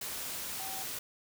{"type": "tone in noise", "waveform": "sine", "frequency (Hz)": 770, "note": "G5", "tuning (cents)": -31, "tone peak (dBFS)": -44, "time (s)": [0.59, 0.83], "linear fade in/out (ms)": 5, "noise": "white", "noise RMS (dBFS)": -39, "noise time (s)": [0.01, 0.99], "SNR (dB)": -8, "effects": []}